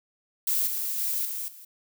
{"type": "noise with level steps", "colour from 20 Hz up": "violet", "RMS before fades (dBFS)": [-25, -30, -28, -33, -47], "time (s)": [0.47, 1.65], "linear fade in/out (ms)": 5, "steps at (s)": [0.67, 0.98, 1.25, 1.48], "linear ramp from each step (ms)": 2, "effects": []}